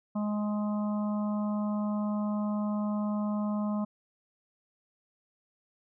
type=harmonic tone; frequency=209 Hz; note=G#3; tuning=11 cents sharp; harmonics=1 / 3 / 4 / 5 / 6; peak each=-28 / -39 / -45 / -42 / -47 dBFS; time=0.15-3.85 s; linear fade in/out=10 ms; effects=none